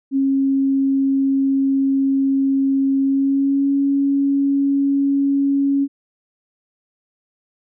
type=tone with pitch glide; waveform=sine; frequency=271.6 to 278.1 Hz; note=C#4 to C#4; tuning=-35 to +6 cents; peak=-14 dBFS; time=0.11-5.88 s; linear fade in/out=50 ms; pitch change=+41 cents; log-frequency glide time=3.01-3.71 s; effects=none